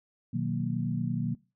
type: chord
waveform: sine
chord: B major seventh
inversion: none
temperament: equal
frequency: 123.47 / 155.56 / 185 / 233.1 Hz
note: B2 / D#3 / F#3 / A#3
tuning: 0 / 0 / 0 / 0 cents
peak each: -33 dBFS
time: 0.33-1.35 s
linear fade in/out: 10 ms
effects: noise-tail reverb RT60 0.3 s tail -21 dB re dry